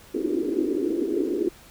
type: band-pass noise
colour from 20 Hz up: white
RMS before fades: -25 dBFS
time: 0.14-1.49 s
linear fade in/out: 10 ms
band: 280 to 390 Hz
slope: 48 dB/octave
effects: pink hiss -50 dBFS RMS until 1.7 s